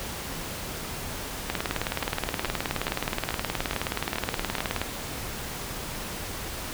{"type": "two click trains", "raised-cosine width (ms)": 0.3, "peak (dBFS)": [-10, -12], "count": [64, 7], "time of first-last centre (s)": [[1.5, 4.816], [2.03, 4.583]], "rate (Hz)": [19, 2.35], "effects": ["pink hiss -35 dBFS RMS until 6.73 s"]}